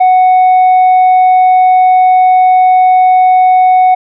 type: tone with tanh clipping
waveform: sine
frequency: 740 Hz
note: F#5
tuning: in tune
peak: -4 dBFS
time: 0-3.95 s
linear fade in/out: 10 ms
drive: 2 dB
effects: none